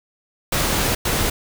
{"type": "noise bursts at uneven times", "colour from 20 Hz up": "pink", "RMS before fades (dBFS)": -20, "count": 2, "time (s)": [[0.52, 0.95], [1.05, 1.3]], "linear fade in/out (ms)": 5, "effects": []}